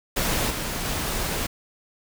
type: noise with level steps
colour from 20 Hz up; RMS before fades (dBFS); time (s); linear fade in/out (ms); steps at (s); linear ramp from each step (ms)
pink; -24 / -29 / -27; 0.16-1.47; 10; 0.49 / 0.84; 20
effects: none